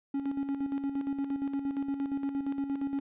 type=tone with tremolo; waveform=triangle; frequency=277.2 Hz; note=C#4; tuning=in tune; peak=-26 dBFS; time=0.14-3 s; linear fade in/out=5 ms; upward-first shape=square; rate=8.6 Hz; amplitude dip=55%; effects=resampled to 8000 Hz